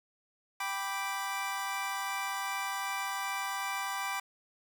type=chord; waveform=25% pulse; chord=G major; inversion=none; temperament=equal; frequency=784 / 987.8 / 1174.7 Hz; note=G5 / B5 / D6; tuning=0 / 0 / 0 cents; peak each=-34 dBFS; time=0.6-4.2 s; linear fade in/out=5 ms; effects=none